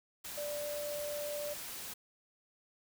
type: tone in noise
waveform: sine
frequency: 587.3 Hz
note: D5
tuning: in tune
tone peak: -37 dBFS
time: 0.37-1.54 s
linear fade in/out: 10 ms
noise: white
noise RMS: -44 dBFS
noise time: 0.24-1.94 s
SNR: +4 dB
effects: none